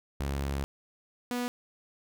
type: tone pair in turn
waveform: sawtooth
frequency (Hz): 69.4 / 244.8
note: C#2 / B3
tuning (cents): +3 / -15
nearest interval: octave + minor seventh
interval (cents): 2182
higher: second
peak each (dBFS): -26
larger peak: neither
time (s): 0.2-0.64 / 1.31-1.48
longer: first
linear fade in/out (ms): 0
effects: none